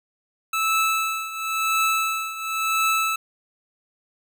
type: tone with tremolo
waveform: 25% pulse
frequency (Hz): 1311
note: E6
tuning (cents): -10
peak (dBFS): -14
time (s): 0.53-3.16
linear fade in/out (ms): 5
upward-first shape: triangle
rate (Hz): 0.96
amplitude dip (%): 80
effects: none